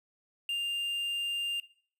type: tone with quantisation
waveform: triangle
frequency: 2800 Hz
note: F7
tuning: 4 cents sharp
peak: -28 dBFS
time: 0.49-1.6 s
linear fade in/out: 2 ms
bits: 9
effects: noise-tail reverb RT60 0.5 s tail -18 dB re dry

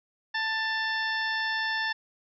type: harmonic tone with a mistuned harmonic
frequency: 884 Hz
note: A5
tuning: 8 cents sharp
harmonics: 1 / 2 / 3 / 4 / 5 / 6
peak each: -34 / -28 / -41 / -37 / -42 / -39 dBFS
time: 0.34-1.93 s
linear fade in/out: 10 ms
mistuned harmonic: 3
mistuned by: +38 cents
effects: none

